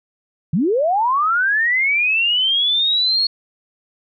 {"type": "linear sweep", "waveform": "sine", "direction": "up", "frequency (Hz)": [138, 4354], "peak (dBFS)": -14, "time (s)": [0.53, 3.27], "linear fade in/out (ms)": 5, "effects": []}